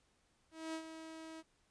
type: tone with ADSR envelope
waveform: sawtooth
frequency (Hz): 321.1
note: E4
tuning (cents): -45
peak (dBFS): -35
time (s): 0.51-1.43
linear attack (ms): 230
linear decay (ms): 79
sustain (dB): -9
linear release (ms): 36
effects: pink hiss -75 dBFS RMS until 1.7 s + resampled to 22050 Hz